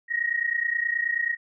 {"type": "tone pair together", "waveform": "sine", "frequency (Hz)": [1869, 1898.4], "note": ["A#6", "A#6"], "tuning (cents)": [4, 31], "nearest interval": "unison", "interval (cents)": 27, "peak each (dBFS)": -26, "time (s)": [0.08, 1.37], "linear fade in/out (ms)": 50, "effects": []}